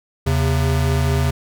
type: tone pair together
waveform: square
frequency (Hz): 79.6 / 134.19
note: D#2 / C3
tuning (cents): +40 / +44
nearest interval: major sixth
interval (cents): 904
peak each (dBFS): -19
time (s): 0.26-1.31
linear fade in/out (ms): 10
effects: none